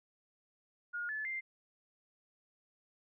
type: tone with pitch steps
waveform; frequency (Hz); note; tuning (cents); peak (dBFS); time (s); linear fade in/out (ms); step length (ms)
sine; 1430 / 1730.3 / 2094; F6 / A6 / C7; +41 / -29 / +1; -36; 0.93-1.41; 20; 160
effects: none